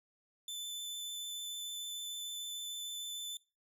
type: tone with vibrato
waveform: sawtooth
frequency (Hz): 3520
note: A7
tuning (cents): 0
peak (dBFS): -37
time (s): 0.48-3.37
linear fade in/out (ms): 2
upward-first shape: triangle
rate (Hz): 6.7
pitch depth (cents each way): 9
effects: noise-tail reverb RT60 0.3 s tail -21 dB re dry